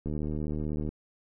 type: click train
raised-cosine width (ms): 3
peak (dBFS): -21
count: 64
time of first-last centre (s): 0.06-0.89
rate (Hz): 75.9
effects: none